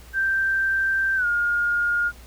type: tone with pitch glide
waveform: sine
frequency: 1568 to 1421.3 Hz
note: G6 to F6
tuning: 0 to +30 cents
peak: -19 dBFS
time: 0.13-2.12 s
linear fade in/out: 50 ms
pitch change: -170 cents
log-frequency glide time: 1.16-1.26 s
effects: added 60 Hz sine -44 dBFS peak until 2.26 s + pink hiss -49 dBFS RMS until 2.26 s